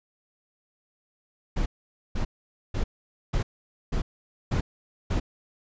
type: noise bursts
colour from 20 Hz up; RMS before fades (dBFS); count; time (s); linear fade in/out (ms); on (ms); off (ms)
brown; -25; 7; 1.56-5.2; 10; 100; 490
effects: resampled to 16000 Hz